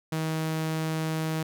sawtooth tone, 158.9 Hz, D#3, 37 cents sharp, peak -23 dBFS, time 0.12-1.43 s, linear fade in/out 5 ms, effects none

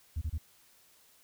sine tone bursts, 78.1 Hz, D#2, 7 cents sharp, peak -28 dBFS, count 3, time 0.16-0.381 s, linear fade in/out 10 ms, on 55 ms, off 28 ms, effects tanh soft clip ceiling -29 dBFS + white hiss -63 dBFS RMS until 1.23 s

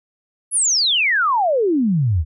sine exponential sweep, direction down, 11000 to 71.5 Hz, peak -14 dBFS, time 0.51-2.25 s, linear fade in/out 50 ms, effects none

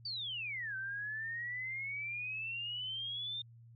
sine exponential two-way sweep, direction down then up, 4699 to 1532 to 3644 Hz, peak -37 dBFS, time 0.05-3.42 s, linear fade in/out 5 ms, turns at 0.76 s, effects added 116 Hz sine -54 dBFS peak until 3.75 s + MP3 32 kbps

